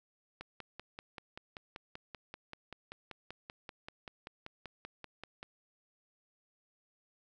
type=click train; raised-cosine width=0.3 ms; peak=-28 dBFS; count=27; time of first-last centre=0.41-5.429 s; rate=5.18 Hz; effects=none